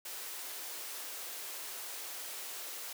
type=high-pass noise; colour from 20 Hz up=white; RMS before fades=-43 dBFS; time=0.05-2.93 s; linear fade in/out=5 ms; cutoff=330 Hz; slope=24 dB/octave; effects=none